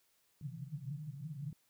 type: band-pass noise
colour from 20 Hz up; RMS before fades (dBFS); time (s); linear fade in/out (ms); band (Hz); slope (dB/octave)
white; -44; 0.41-1.53; 2; 130 to 160; 96
effects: white hiss -74 dBFS RMS until 1.69 s